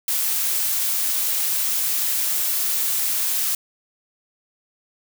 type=noise; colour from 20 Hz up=blue; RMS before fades=-22 dBFS; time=0.08-3.55 s; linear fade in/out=2 ms; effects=none